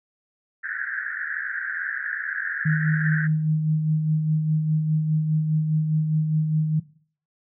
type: band-pass noise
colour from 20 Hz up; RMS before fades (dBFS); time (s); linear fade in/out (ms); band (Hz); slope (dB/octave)
white; -29; 0.63-3.28; 20; 1500 to 1800; 96
type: tone with tremolo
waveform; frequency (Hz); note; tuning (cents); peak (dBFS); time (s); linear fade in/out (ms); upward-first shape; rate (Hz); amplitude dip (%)
sine; 155.56; D#3; 0; -17; 2.65-6.8; 10; sine; 4.9; 40
effects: noise-tail reverb RT60 0.5 s tail -19 dB re dry